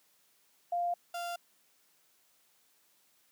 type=tone pair in turn; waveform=sine / 35% pulse; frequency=698.5 / 694.1 Hz; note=F5 / F5; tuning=0 / -11 cents; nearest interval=unison; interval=11 cents; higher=first; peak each=-29 / -34 dBFS; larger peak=first; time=0.72-0.94 / 1.14-1.36 s; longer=neither; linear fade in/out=5 ms; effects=white hiss -69 dBFS RMS until 3.31 s + high-pass 150 Hz 12 dB/octave